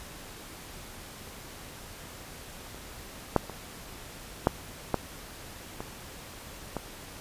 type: clicks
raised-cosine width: 1 ms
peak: -29 / -6 / -23 / -6 / -10 / -21 / -17 dBFS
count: 7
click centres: 2.746 / 3.363 / 3.497 / 4.471 / 4.943 / 5.805 / 6.767 s
effects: pink hiss -45 dBFS RMS until 7.2 s + resampled to 32000 Hz